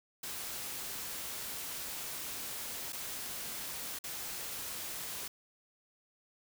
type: noise with dropouts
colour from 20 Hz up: white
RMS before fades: -41 dBFS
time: 0.23-5.28 s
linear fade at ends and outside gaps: 5 ms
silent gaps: 2.924-2.929 / 3.989-4.039 s
effects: none